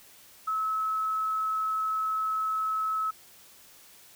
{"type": "tone", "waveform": "sine", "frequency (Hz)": 1294, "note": "E6", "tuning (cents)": -32, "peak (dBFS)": -26, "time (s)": [0.47, 3.11], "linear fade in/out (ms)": 10, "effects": ["white hiss -54 dBFS RMS until 4.15 s"]}